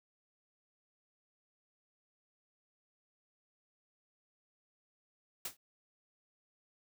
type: noise with exponential decay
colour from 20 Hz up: white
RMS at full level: -34 dBFS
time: 5.45-5.57 s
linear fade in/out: 5 ms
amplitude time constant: 25 ms
effects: none